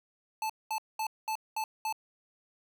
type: tone bursts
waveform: square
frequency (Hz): 874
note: A5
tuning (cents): -12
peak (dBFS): -31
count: 6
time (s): 0.42-1.926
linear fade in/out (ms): 2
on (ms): 76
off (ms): 210
effects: none